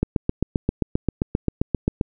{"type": "click train", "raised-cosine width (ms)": 3, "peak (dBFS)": -6, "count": 16, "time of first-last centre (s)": [0.03, 2.012], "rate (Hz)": 7.57, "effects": []}